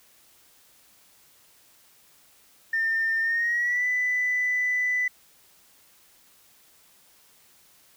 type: tone with pitch glide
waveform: sine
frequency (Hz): 1806 to 1992.3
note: A6 to B6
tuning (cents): +45 to +15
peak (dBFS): -21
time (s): 2.73-5.08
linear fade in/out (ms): 5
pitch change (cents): +170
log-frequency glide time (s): 3.21-3.87
effects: tanh soft clip ceiling -18 dBFS + white hiss -58 dBFS RMS until 7.96 s